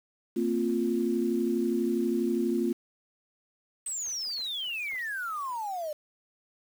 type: chord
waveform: sine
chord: Bb suspended second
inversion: none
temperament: equal with one note detuned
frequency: 229.3 / 261.6 / 349.2 Hz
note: Bb3 / C4 / F4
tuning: -28 / 0 / 0 cents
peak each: -29 / -31 / -28 dBFS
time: 0.36-2.73 s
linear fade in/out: 10 ms
type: exponential sweep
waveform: sine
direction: down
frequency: 8330 to 587.3 Hz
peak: -31 dBFS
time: 3.86-5.93 s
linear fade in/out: 5 ms
effects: 8-bit